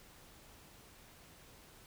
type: silence
effects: pink hiss -59 dBFS RMS until 1.86 s